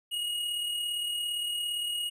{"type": "tone with amplitude modulation", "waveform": "square", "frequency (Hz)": 2883, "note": "F#7", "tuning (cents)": -46, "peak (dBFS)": -29, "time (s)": [0.11, 2.1], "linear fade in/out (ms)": 20, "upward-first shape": "sine", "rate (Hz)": 37.5, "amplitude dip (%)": 35, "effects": []}